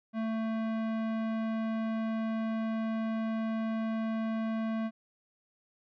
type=tone with tanh clipping; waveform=sine; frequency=222.7 Hz; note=A3; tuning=21 cents sharp; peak=-32 dBFS; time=0.13-4.91 s; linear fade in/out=50 ms; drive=18 dB; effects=none